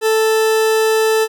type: tone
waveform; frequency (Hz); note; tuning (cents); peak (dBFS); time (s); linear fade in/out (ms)
40% pulse; 440; A4; 0; -11; 0.01-1.28; 50
effects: none